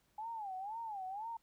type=tone with vibrato; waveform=sine; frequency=830.6 Hz; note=G#5; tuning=in tune; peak=-40 dBFS; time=0.18-1.37 s; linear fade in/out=5 ms; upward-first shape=sine; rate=2 Hz; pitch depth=190 cents each way; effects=pink hiss -75 dBFS RMS until 1.42 s